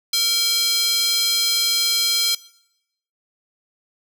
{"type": "tone with high-pass filter", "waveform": "square", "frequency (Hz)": 460.4, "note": "A#4", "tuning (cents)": -22, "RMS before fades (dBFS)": -19, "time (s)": [0.13, 2.35], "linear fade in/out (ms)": 5, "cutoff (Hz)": 4100, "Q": 2.6, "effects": ["noise-tail reverb RT60 0.8 s tail -20 dB re dry"]}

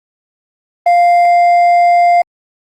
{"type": "tone with hard clipping", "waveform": "sine", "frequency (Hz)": 698.5, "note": "F5", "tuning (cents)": 0, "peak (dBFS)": -7, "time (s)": [0.86, 2.22], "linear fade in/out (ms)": 5, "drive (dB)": 4, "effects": ["Opus 24 kbps"]}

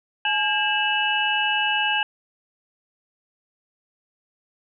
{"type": "tone cluster", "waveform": "sine", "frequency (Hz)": [848, 1618, 2639, 2922], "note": ["G#5", "G#6", "E7", "F#7"], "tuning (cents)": [36, -46, 1, -22], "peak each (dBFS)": -25, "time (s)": [0.25, 2.03], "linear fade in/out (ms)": 2, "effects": []}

